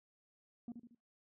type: tone with echo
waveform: sine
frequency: 237 Hz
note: A#3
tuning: 29 cents sharp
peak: -39 dBFS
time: 0.68-0.72 s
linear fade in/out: 2 ms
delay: 76 ms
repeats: 3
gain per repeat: -7 dB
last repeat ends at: 0.948 s
effects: noise-tail reverb RT60 0.2 s tail -22 dB re dry + tanh soft clip ceiling -41 dBFS